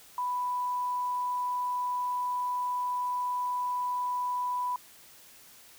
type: tone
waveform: sine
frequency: 990 Hz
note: B5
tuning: 4 cents sharp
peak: -28 dBFS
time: 0.18-4.76 s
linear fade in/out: 2 ms
effects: white hiss -54 dBFS RMS until 5.78 s